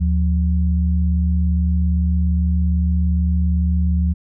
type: tone pair together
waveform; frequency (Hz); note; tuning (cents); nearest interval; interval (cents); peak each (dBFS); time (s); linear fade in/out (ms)
sine; 75.62 / 178.1; D#2 / F3; -49 / +34; octave + minor third; 1483; -15 / -21; 0-4.14; 20
effects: none